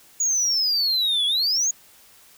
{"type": "exponential two-way sweep", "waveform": "sine", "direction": "down then up", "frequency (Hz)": [6820, 3322, 6820], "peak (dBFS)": -16, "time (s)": [0.2, 1.71], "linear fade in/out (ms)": 5, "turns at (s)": 1.26, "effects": ["tanh soft clip ceiling -18 dBFS", "white hiss -52 dBFS RMS until 2.37 s"]}